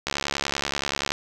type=click train; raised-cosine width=0.2 ms; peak=-7 dBFS; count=75; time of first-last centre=0.07-1.12 s; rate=70.5 Hz; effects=8-bit